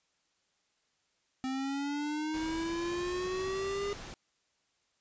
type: linear sweep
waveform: square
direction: up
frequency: 259.4 to 406.6 Hz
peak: -33 dBFS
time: 1.44-3.93 s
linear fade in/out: 0 ms
type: noise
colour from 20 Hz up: pink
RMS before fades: -45 dBFS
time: 2.34-4.14 s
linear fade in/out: 0 ms
effects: white hiss -75 dBFS RMS until 5 s + resampled to 16000 Hz